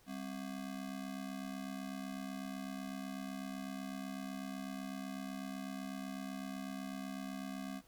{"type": "ring-modulated tone", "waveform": "square", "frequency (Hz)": 230, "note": "A#3", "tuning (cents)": -23, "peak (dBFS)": -39, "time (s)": [0.06, 7.82], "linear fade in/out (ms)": 50, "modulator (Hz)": 34, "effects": ["pink hiss -67 dBFS RMS until 7.87 s"]}